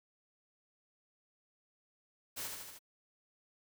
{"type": "noise with echo", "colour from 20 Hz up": "white", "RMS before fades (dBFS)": -41, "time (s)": [2.36, 2.48], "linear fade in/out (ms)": 20, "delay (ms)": 78, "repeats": 4, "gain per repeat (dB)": -3, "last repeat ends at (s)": 2.792, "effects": []}